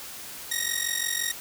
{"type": "ring-modulated tone", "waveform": "10% pulse", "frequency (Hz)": 1878, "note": "A#6", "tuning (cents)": 12, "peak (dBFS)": -14, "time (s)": [0.51, 1.32], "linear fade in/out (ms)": 5, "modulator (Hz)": 22.9, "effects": ["white hiss -40 dBFS RMS until 1.4 s"]}